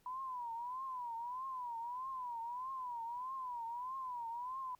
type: tone with vibrato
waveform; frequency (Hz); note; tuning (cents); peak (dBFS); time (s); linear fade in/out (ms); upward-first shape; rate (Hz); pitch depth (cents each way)
sine; 987.8; B5; 0; -40; 0.06-4.75; 2; triangle; 1.6; 150
effects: pink hiss -73 dBFS RMS until 4.79 s